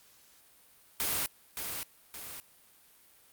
white noise with echo, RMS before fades -31 dBFS, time 1-1.26 s, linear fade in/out 0 ms, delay 570 ms, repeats 2, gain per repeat -6 dB, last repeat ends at 2.4 s, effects white hiss -61 dBFS RMS until 3.32 s + Opus 48 kbps

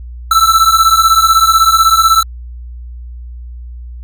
square beating tone pair, 1318.5 / 1334.5 Hz, E6 / E6, 0 / +21 cents, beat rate 16 Hz, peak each -10 dBFS, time 0.31-2.23 s, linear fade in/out 5 ms, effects added 60 Hz sine -25 dBFS peak until 4.03 s

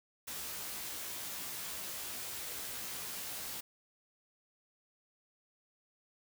white noise with comb filter, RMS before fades -42 dBFS, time 0.27-3.61 s, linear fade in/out 10 ms, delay 16 ms, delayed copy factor +0.75, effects none

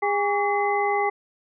harmonic tone with a mistuned harmonic, 407.4 Hz, G#4, 33 cents flat, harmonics 1 / 2 / 3 / 5, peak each -25 / -23 / -29 / -28 dBFS, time 0.02-1.1 s, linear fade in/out 10 ms, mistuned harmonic 3, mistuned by -120 cents, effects none

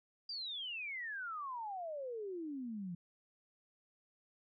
sine exponential sweep, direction down, 4835 to 167.8 Hz, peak -40 dBFS, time 0.29-2.95 s, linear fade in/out 5 ms, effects none

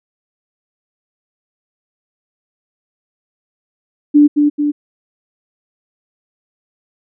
sine tone with echo, 293.7 Hz, D4, in tune, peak -4 dBFS, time 4.14-4.28 s, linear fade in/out 20 ms, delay 220 ms, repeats 2, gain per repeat -4 dB, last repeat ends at 4.72 s, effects none

